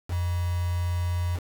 sine tone with quantisation, 87.8 Hz, F2, 10 cents sharp, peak -24 dBFS, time 0.08-1.4 s, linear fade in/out 50 ms, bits 6, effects none

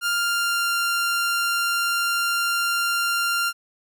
sawtooth tone with pitch glide, 1400 to 1390.3 Hz, F6 to F6, +4 to -8 cents, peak -17 dBFS, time 0.01-3.53 s, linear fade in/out 50 ms, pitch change -12 cents, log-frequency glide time 0.15-0.72 s, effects none

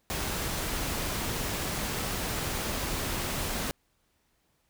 pink noise, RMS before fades -32 dBFS, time 0.1-3.71 s, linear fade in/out 0 ms, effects pink hiss -72 dBFS RMS until 4.69 s

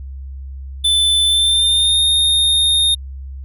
square tone with pitch glide, 3520 to 3678 Hz, A7 to A#7, 0 to -24 cents, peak -12 dBFS, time 0.84-2.95 s, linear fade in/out 10 ms, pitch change +76 cents, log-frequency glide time 1.26-2.01 s, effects added 67 Hz sine -27 dBFS peak until 3.44 s

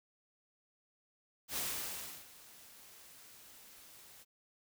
white noise with ADSR envelope, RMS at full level -37 dBFS, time 1.48-4.25 s, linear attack 83 ms, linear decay 690 ms, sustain -20 dB, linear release 32 ms, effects none

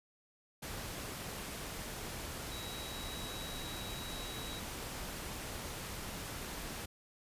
sine tone in noise, 3865 Hz, B7, 38 cents flat, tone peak -47 dBFS, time 2.51-4.6 s, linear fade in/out 10 ms, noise pink, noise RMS -43 dBFS, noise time 0.62-6.86 s, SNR -7 dB, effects resampled to 32000 Hz

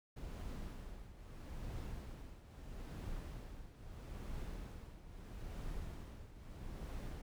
brown noise with tremolo, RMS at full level -44 dBFS, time 0.16-7.22 s, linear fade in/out 10 ms, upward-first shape triangle, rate 0.77 Hz, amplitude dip 75%, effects none

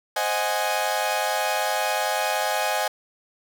sawtooth chord, Ab dominant seventh, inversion first, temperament equal, 523.3 / 622.3 / 740 / 830.6 Hz, C5 / Eb5 / Gb5 / Ab5, 0 / 0 / 0 / 0 cents, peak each -27 / -24 / -25 / -22 dBFS, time 0.16-2.88 s, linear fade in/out 5 ms, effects none

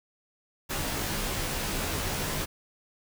pink noise with comb filter, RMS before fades -31 dBFS, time 0.69-2.46 s, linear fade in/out 20 ms, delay 17 ms, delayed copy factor -1, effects none

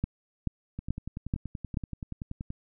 two click trains, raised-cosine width 5 ms, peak -15 / -23 dBFS, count 5 / 19, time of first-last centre 0.04-1.772 / 0.79-2.504 s, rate 2.31 / 10.5 Hz, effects none

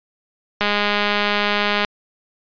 click train, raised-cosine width 0.3 ms, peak -3 dBFS, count 256, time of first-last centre 0.61-1.848 s, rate 206 Hz, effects resampled to 11025 Hz

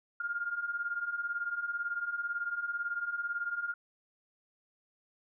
sine beating tone pair, 1396.9 / 1414.9 Hz, F6 / F6, 0 / +22 cents, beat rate 18 Hz, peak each -38 / -34 dBFS, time 0.2-3.74 s, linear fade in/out 5 ms, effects none

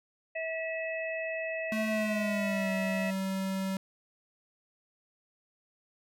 harmonic tone, 648 Hz, E5, 30 cents flat, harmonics 1 / 3 / 4, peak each -34 / -38 / -39 dBFS, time 0.35-3.11 s, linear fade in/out 10 ms
square tone with pitch glide, 218.9 to 191.67 Hz, A3 to G3, -9 to -39 cents, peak -31 dBFS, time 1.72-3.77 s, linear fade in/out 2 ms, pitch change -230 cents, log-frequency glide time 1.89-2.71 s
effects none

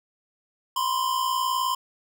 square tone pair together, 986.9 / 1046.5 Hz, B5 / C6, -2 / 0 cents, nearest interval minor second, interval 102 cents, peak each -29 / -25 dBFS, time 0.76-1.75 s, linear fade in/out 5 ms, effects none

